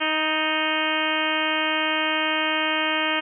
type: harmonic tone with a mistuned harmonic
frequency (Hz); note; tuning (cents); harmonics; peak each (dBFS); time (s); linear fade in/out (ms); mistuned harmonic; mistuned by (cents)
312.5; D#4; +8; 1 / 2 / 3 / 4 / 5 / 6 / 7 / 8 / 9 / 10; -30 / -30 / -30 / -30 / -30 / -30 / -30 / -30 / -30 / -30; 0-3.21; 20; 6; -29
effects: none